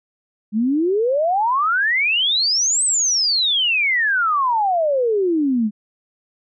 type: exponential two-way sweep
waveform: sine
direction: up then down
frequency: 203.5 to 8372 to 203.5 Hz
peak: -15 dBFS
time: 0.52-5.71 s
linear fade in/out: 50 ms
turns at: 2.84 s
effects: none